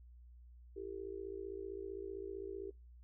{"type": "tone with amplitude modulation", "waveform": "sine", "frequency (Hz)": 392.7, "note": "G4", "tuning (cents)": 3, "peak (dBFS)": -38, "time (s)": [0.76, 2.71], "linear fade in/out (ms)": 10, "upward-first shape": "sine", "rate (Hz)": 55.5, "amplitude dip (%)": 95, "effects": ["noise-tail reverb RT60 0.3 s tail -26 dB re dry", "added 60 Hz sine -55 dBFS peak until 3.03 s"]}